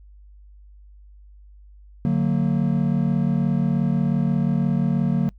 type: chord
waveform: triangle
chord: D augmented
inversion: none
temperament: just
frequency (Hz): 146.83 / 183.54 / 229.4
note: D3 / F#3 / A#3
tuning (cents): 0 / -14 / -28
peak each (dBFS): -20 / -20 / -21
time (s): 2.05-5.29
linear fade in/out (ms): 0
effects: noise-tail reverb RT60 0.1 s tail -25 dB re dry + added 50 Hz sine -44 dBFS peak until 5.38 s